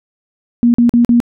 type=tone bursts; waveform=sine; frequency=237.8 Hz; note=A#3; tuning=35 cents sharp; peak=-6 dBFS; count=4; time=0.63-1.202 s; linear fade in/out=0 ms; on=110 ms; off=44 ms; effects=none